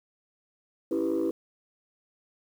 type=chord; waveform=sine; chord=C# half-diminished seventh; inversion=none; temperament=equal; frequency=277.2 / 329.6 / 392 / 493.9 Hz; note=C#4 / E4 / G4 / B4; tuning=0 / 0 / 0 / 0 cents; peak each=-32 / -26 / -30 / -31 dBFS; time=0.91-1.31 s; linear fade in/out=5 ms; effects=tanh soft clip ceiling -20 dBFS + 9-bit